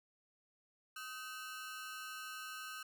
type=ring-modulated tone; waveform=sawtooth; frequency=1397 Hz; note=F6; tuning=in tune; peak=-38 dBFS; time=0.96-2.83 s; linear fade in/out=5 ms; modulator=134 Hz; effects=none